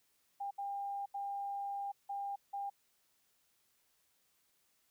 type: tone bursts at uneven times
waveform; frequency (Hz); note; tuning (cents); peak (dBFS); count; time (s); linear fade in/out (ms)
sine; 800; G5; +35; -37; 5; 0.4-0.51 / 0.58-1.06 / 1.14-1.92 / 2.09-2.36 / 2.53-2.7; 10
effects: white hiss -75 dBFS RMS until 4.9 s